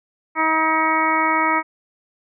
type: harmonic tone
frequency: 317.7 Hz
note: D#4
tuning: 36 cents sharp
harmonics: 1 / 2 / 3 / 4 / 5 / 6 / 7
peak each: -25 / -28 / -20 / -21 / -32 / -25 / -23 dBFS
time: 0.35-1.63 s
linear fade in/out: 50 ms
effects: none